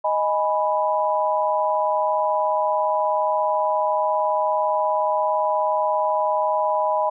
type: chord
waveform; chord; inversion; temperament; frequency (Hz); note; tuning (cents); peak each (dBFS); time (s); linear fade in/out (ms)
sine; G# minor; second; equal; 622.3 / 830.6 / 987.8; D#5 / G#5 / B5; 0 / 0 / 0; -22 / -24 / -22; 0.04-7.1; 10
effects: none